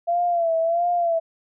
sine tone with vibrato, 678 Hz, E5, 49 cents sharp, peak -18 dBFS, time 0.07-1.2 s, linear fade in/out 20 ms, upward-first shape sine, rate 1.5 Hz, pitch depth 66 cents each way, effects none

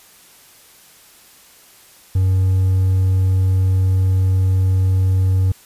triangle tone with hard clipping, 94.1 Hz, F#2, 30 cents sharp, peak -13 dBFS, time 2.15-5.52 s, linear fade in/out 5 ms, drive 5 dB, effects white hiss -47 dBFS RMS until 5.65 s + resampled to 32000 Hz

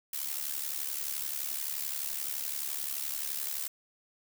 blue noise with amplitude modulation, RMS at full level -32 dBFS, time 0.13-3.68 s, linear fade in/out 5 ms, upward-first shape sine, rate 71.6 Hz, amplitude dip 75%, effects none

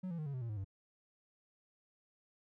triangle tone with pitch steps, 185 / 168.67 / 153.78 / 140.2 / 127.83 / 116.54 / 106.25 / 96.87 Hz, F#3 / E3 / D#3 / C#3 / C3 / A#2 / G#2 / G2, 0 / +40 / -20 / +20 / -40 / 0 / +40 / -20 cents, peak -36 dBFS, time 0.03-0.646 s, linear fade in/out 10 ms, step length 77 ms, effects none

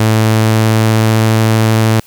sawtooth tone with pitch glide, 110 to 110.89 Hz, A2 to A2, 0 to +14 cents, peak -4 dBFS, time 0-2 s, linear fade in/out 5 ms, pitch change +14 cents, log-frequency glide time 0.15-1.36 s, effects white hiss -44 dBFS RMS until 2.06 s

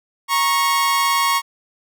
sawtooth tone pair together, 940.4 / 1100 Hz, A#5 / C#6, +15 / -14 cents, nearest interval minor third, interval 271 cents, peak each -17 / -13 dBFS, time 0.28-1.42 s, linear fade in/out 50 ms, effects none

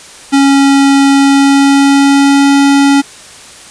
square tone with pitch glide, 276.4 to 279.3 Hz, C#4 to C#4, -5 to +13 cents, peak -5 dBFS, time 0.32-3.02 s, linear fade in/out 20 ms, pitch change +18 cents, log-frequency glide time 1.11-2.46 s, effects white hiss -33 dBFS RMS until 3.7 s + resampled to 22050 Hz

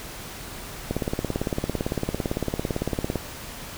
click train, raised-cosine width 2 ms, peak -11 dBFS, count 41, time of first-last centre 0.91-3.157 s, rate 17.8 Hz, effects pink hiss -38 dBFS RMS until 3.77 s

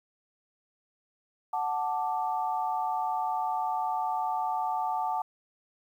sine chord, D major, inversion first, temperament equal, 740 / 880 / 1174.7 Hz, F#5 / A5 / D6, 0 / 0 / 0 cents, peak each -31 / -30 / -36 dBFS, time 1.53-5.22 s, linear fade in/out 5 ms, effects 10-bit

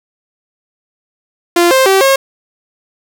sawtooth tone with pitch steps, 346.2 / 526 / 385.7 / 541 Hz, F4 / C5 / G4 / C#5, -15 / +9 / -28 / -42 cents, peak -3 dBFS, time 1.56-2.16 s, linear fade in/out 5 ms, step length 150 ms, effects none

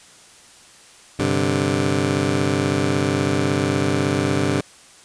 15% pulse chord, G suspended fourth, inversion none, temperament just, 98 / 130.67 / 147 Hz, G2 / C3 / D3, 0 / -2 / +2 cents, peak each -17 dBFS, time 1.19-4.61 s, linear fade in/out 5 ms, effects white hiss -47 dBFS RMS until 5.04 s + resampled to 22050 Hz

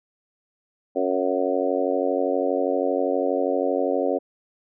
harmonic tone with a mistuned harmonic, 92.5 Hz, F#2, in tune, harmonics 3 / 4 / 5 / 6 / 7 / 8, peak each -27 / -28 / -26 / -25 / -30 / -31 dBFS, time 0.95-4.19 s, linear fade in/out 20 ms, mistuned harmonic 8, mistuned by -15 cents, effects none

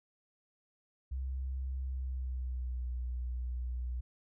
sine tone with pitch glide, 65.5 to 61.47 Hz, C2 to B1, +2 to -7 cents, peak -34 dBFS, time 1.11-4.01 s, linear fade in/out 10 ms, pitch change -109 cents, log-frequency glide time 1.83-2.88 s, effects none

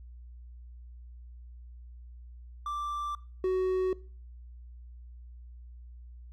triangle tone pair in turn, 1174.7 / 372.7 Hz, D6 / F#4, 0 / +13 cents, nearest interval octave + minor sixth, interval 1987 cents, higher first, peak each -30 / -23 dBFS, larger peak second, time 2.66-3.15 / 3.44-3.93 s, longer neither, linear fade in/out 2 ms, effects noise-tail reverb RT60 0.4 s tail -21 dB re dry + added 60 Hz sine -45 dBFS peak until 6.32 s

